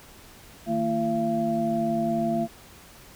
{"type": "tone cluster", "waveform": "sine", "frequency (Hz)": [156.3, 226.4, 338.4, 680], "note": ["D#3", "A3", "E4", "F5"], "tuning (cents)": [8, 50, 45, -46], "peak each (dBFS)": [-34, -26, -31, -26], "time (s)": [0.66, 2.48], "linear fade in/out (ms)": 50, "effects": ["pink hiss -49 dBFS RMS until 3.15 s"]}